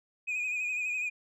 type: tone with vibrato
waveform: sine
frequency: 2480 Hz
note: D#7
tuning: 6 cents flat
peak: -27 dBFS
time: 0.27-1.1 s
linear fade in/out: 20 ms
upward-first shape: sine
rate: 12 Hz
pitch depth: 46 cents each way
effects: tanh soft clip ceiling -29 dBFS